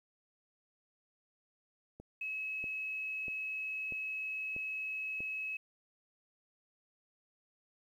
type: click train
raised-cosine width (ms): 2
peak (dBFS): -35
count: 6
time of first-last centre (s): 2-5.205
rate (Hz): 1.56
type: tone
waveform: sine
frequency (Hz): 2573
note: E7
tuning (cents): -43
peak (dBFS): -36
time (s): 2.21-5.57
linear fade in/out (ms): 5
effects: 11-bit